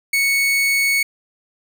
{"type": "tone", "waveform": "40% pulse", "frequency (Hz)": 2217, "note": "C#7", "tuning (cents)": 0, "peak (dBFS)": -14, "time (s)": [0.13, 1.03], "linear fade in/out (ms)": 5, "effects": []}